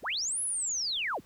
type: linear two-way sweep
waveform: sine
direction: up then down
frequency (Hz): 42.86 to 10800 to 42.86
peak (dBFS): -29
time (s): 0.02-1.21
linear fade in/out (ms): 50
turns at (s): 0.42
effects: pink hiss -61 dBFS RMS until 1.25 s